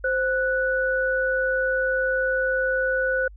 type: tone pair together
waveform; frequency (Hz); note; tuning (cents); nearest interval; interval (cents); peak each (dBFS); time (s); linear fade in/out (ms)
sine; 521.7 / 1480; C5 / F#6; -5 / 0; octave + tritone; 1805; -23; 0.04-3.28; 5
effects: added 50 Hz sine -41 dBFS peak until 3.36 s